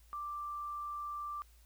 sine tone, 1177 Hz, D6, 3 cents sharp, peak -38 dBFS, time 0.13-1.42 s, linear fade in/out 0 ms, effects added 57 Hz sine -59 dBFS peak until 1.65 s + white hiss -68 dBFS RMS until 1.65 s

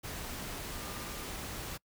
sine tone in noise, 1200 Hz, D6, 37 cents sharp, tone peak -52 dBFS, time 0.71-1.25 s, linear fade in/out 20 ms, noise pink, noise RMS -41 dBFS, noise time 0.03-1.78 s, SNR -14 dB, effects noise-tail reverb RT60 0.1 s tail -25 dB re dry

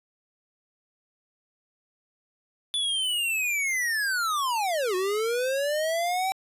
square linear two-way sweep, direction down then up, 3478 to 360 to 776 Hz, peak -25 dBFS, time 2.74-6.32 s, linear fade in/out 0 ms, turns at 4.95 s, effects resampled to 32000 Hz

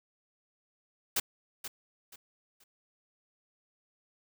white noise with echo, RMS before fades -29 dBFS, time 1.16-1.2 s, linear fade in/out 5 ms, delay 480 ms, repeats 3, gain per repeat -11 dB, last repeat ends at 2.64 s, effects none

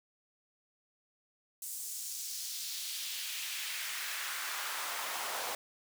pink noise with high-pass filter sweep, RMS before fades -39 dBFS, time 1.62-5.55 s, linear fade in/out 2 ms, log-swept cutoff 8500 to 650 Hz, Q 1.4, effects none

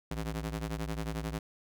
sawtooth ring-modulated tone, 110 Hz, A2, in tune, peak -27 dBFS, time 0.11-1.39 s, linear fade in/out 5 ms, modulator 49.4 Hz, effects none

